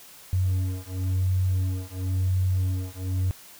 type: beating tone pair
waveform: triangle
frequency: 92.5 / 93.46 Hz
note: F#2 / F#2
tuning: 0 / +18 cents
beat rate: 0.96 Hz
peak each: -22 dBFS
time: 0.33-3.31 s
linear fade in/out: 0 ms
effects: tanh soft clip ceiling -18 dBFS + white hiss -48 dBFS RMS until 3.59 s